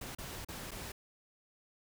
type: noise with dropouts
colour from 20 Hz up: pink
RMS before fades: -44 dBFS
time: 0.01-0.92 s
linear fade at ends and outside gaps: 5 ms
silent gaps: 0.15-0.184 / 0.448-0.485 / 0.709-0.715 s
effects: none